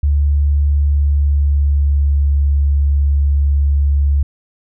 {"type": "tone with pitch glide", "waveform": "sine", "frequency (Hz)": [72.1, 70.94], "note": ["D2", "C#2"], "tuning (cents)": [-31, 41], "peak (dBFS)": -10, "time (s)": [0.03, 4.23], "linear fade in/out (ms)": 5, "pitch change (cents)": -28, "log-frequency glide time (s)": [0.73, 2.3], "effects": []}